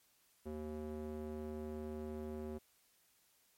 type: tone with band-pass filter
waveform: square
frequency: 76.4 Hz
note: D#2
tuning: 31 cents flat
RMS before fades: -44 dBFS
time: 0.45-2.59 s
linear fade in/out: 20 ms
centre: 350 Hz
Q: 1.6
effects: white hiss -72 dBFS RMS until 3.57 s + MP3 64 kbps